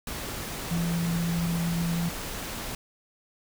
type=tone in noise; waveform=sine; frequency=169.3 Hz; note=E3; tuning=46 cents sharp; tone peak=-25 dBFS; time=0.71-2.09 s; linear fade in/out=2 ms; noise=pink; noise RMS=-35 dBFS; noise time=0.07-2.75 s; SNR=+7 dB; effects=none